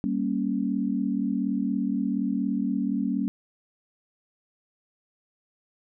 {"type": "chord", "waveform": "sine", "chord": "G diminished", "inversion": "none", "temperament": "equal", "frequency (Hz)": [196, 233.1, 277.2], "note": ["G3", "Bb3", "Db4"], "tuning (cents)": [0, 0, 0], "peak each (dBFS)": -28, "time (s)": [0.04, 3.28], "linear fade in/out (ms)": 0, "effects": []}